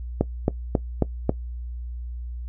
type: click train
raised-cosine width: 2 ms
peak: -5 dBFS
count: 5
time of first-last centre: 0.21-1.294 s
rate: 3.69 Hz
effects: noise-tail reverb RT60 0.1 s tail -19 dB re dry + added 60 Hz sine -30 dBFS peak until 2.48 s